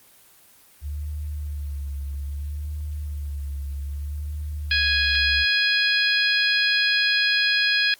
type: tone with vibrato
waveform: sine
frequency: 72.4 Hz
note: D2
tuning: 24 cents flat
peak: -27 dBFS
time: 0.81-5.46 s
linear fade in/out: 50 ms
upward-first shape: sine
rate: 0.62 Hz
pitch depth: 59 cents each way
type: harmonic tone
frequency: 830 Hz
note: G#5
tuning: 1 cent flat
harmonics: 2 / 3 / 4 / 5 / 6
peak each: -22 / -24 / -25 / -26 / -27 dBFS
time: 4.71-7.94 s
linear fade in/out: 2 ms
effects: white hiss -53 dBFS RMS until 7.99 s + Opus 24 kbps